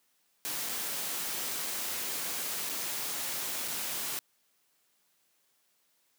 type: noise with dropouts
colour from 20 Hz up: white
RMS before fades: -35 dBFS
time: 0.45-4.19 s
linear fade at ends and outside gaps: 0 ms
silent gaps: 0.69-0.693 / 2.692-2.696 / 3.679-3.683 s
effects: white hiss -72 dBFS RMS until 6.18 s + high-pass 150 Hz 12 dB/octave